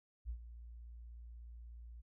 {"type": "tone with ADSR envelope", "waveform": "sine", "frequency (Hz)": 58.27, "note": "A#1", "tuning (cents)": 0, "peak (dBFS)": -37, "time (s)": [0.25, 2.02], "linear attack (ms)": 44, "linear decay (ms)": 82, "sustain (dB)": -12, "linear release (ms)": 21, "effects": []}